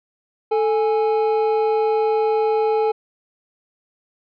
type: tone pair together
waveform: triangle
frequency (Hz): 440 / 830.6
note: A4 / G#5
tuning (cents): 0 / 0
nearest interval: major seventh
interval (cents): 1100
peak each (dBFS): -15 / -20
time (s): 0.51-2.92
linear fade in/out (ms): 10
effects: resampled to 11025 Hz